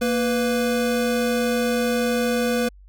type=tone pair together; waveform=square; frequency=233.1 / 494.3 Hz; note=A#3 / B4; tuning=0 / +1 cents; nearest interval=octave + minor second; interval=1301 cents; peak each=-23 dBFS; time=0.01-2.69 s; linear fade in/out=10 ms; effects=added 48 Hz sine -44 dBFS peak until 2.88 s